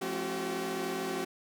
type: tone cluster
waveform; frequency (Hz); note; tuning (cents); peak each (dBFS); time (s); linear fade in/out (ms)
sawtooth; 175.3 / 216.2 / 268.2 / 347.6 / 380.3; F3 / A3 / C4 / F4 / F#4; +7 / -30 / +43 / -8 / +48; -39 / -38 / -36 / -37 / -31; 0.01-1.25; 10
effects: none